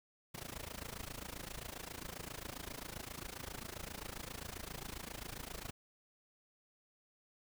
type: noise with amplitude modulation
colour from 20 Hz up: pink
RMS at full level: -43 dBFS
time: 0.34-5.71 s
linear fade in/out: 10 ms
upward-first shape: sine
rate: 27.5 Hz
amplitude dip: 90%
effects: none